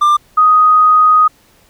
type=tone pair in turn; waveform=triangle / sine; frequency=1191 / 1248.4 Hz; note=D6 / D#6; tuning=+24 / +5 cents; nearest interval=minor second; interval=81 cents; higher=second; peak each=-5 dBFS; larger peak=neither; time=0.01-0.17 / 0.37-1.28 s; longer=second; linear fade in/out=10 ms; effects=pink hiss -50 dBFS RMS until 1.69 s